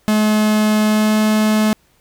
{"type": "tone with pitch glide", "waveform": "45% pulse", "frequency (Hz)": [213.7, 215.1], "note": ["G#3", "A3"], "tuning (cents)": [50, -39], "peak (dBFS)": -12, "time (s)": [0.08, 1.73], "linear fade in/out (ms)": 0, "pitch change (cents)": 11, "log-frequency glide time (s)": [0.84, 1.19], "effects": ["pink hiss -57 dBFS RMS until 2 s"]}